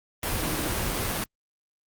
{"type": "tone in noise", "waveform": "sine", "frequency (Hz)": 306.9, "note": "D#4", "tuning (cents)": -24, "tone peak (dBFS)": -36, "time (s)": [0.39, 0.69], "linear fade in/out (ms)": 2, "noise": "pink", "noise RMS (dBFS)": -28, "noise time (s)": [0.23, 1.24], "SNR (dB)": -11, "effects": ["Opus 32 kbps"]}